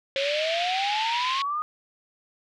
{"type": "band-pass noise", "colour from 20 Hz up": "pink", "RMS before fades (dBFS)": -30, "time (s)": [0.16, 1.42], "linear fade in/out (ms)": 2, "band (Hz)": [2200, 3800], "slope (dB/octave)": 24}
{"type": "exponential sweep", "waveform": "sine", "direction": "up", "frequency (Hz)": [538, 1244.5], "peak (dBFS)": -25, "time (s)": [0.16, 1.62], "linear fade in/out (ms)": 0}
{"effects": []}